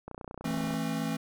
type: click train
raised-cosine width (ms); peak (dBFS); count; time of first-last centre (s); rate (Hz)
1; -26; 21; 0.08-0.74; 30.3
type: chord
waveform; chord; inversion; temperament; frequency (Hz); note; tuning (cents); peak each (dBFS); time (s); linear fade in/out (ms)
square; A minor; second; equal with one note detuned; 164.81 / 220 / 268.4; E3 / A3 / C4; 0 / 0 / +44; -35; 0.44-1.17; 10
effects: none

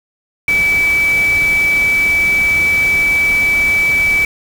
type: tone in noise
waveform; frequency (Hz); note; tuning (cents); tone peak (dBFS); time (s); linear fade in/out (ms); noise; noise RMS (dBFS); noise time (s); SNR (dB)
sine; 2300; D7; -37; -10; 0.48-4.25; 2; pink; -26; 0.48-4.25; +13
effects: none

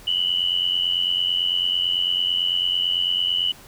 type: tone pair together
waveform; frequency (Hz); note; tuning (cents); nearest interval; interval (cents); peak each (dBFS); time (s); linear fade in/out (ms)
sine; 2922 / 3011; F#7 / F#7; -22 / +30; minor second; 52; -22; 0.07-3.52; 5
effects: pink hiss -46 dBFS RMS until 3.67 s

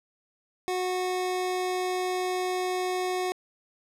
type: tone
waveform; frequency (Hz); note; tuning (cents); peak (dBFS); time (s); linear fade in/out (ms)
25% pulse; 366.5; F#4; -16; -23; 0.68-3.32; 0
effects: low-pass 11000 Hz 12 dB/octave

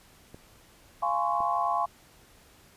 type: clicks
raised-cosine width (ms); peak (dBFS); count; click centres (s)
2; -31; 2; 0.345 / 1.405
type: chord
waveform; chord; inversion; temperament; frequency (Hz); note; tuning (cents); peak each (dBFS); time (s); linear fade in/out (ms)
sine; Db major seventh; first; just; 693 / 831.5 / 1039.4 / 1108.7; F5 / Ab5 / C6 / Db6; -14 / +2 / -12 / 0; -30; 1.02-1.86; 10
effects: pink hiss -57 dBFS RMS until 2.76 s + resampled to 32000 Hz

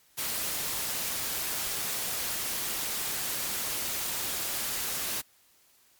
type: noise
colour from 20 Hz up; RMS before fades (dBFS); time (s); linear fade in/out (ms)
white; -32; 0.17-5.22; 20
effects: white hiss -63 dBFS RMS until 5.99 s + MP3 96 kbps

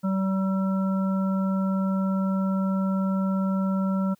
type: harmonic tone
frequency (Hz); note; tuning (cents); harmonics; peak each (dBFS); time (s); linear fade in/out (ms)
191.6; G3; -39; 1 / 3 / 5 / 7; -22 / -34 / -39 / -36; 0.03-4.15; 20
effects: white hiss -66 dBFS RMS until 4.19 s

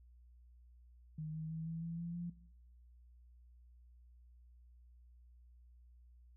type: tone with pitch steps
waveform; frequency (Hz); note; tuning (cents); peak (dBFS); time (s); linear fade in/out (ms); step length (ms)
sine; 155.56 / 158.37 / 161.23 / 164.15 / 167.11 / 170.13 / 173.2; D#3 / D#3 / E3 / E3 / E3 / F3 / F3; 0 / +31 / -38 / -7 / +24 / -45 / -14; -40; 1.18-2.3; 5; 160
effects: noise-tail reverb RT60 0.8 s tail -19 dB re dry + added 60 Hz sine -59 dBFS peak until 6.36 s

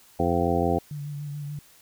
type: harmonic tone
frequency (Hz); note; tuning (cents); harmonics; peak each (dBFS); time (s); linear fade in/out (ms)
86; F2; -26; 1 / 2 / 3 / 4 / 5 / 6 / 8 / 9; -29 / -29 / -29 / -29 / -29 / -29 / -29 / -29; 0.19-0.79; 10
type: tone with vibrato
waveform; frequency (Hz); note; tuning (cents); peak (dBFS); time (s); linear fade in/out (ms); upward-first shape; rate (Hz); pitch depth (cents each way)
sine; 145.6; D3; -15; -31; 0.91-1.59; 2; sine; 6.9; 33
effects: white hiss -55 dBFS RMS until 1.81 s

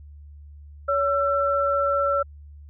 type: tone pair together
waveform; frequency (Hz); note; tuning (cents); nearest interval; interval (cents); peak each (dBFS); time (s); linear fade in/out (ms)
sine; 564 / 1342.4; C#5 / E6; +30 / +31; octave + minor third; 1501; -22; 0.88-2.23; 10
effects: added 73 Hz sine -41 dBFS peak until 2.69 s

